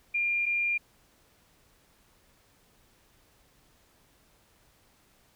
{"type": "tone pair in turn", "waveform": "sine", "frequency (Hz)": [2400, 2400], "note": ["D7", "D7"], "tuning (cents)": [37, 37], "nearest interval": "unison", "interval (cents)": 0, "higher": "neither", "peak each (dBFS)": -25, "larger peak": "neither", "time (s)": [[0.14, 0.46], [0.46, 0.78]], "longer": "neither", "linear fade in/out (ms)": 10, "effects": ["pink hiss -64 dBFS RMS until 5.35 s"]}